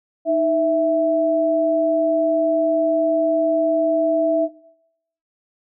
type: tone pair together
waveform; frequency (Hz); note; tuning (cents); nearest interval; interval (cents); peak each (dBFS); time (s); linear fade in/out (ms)
sine; 311.8 / 659.3; D#4 / E5; +4 / 0; octave + minor second; 1296; -22 / -15; 0.25-4.49; 50
effects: noise-tail reverb RT60 0.8 s tail -22 dB re dry